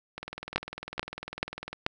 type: two click trains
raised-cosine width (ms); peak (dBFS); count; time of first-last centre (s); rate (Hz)
0.3; -21 / -9; 32 / 4; 0.18-1.73 / 0.56-1.864; 20 / 2.3
effects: none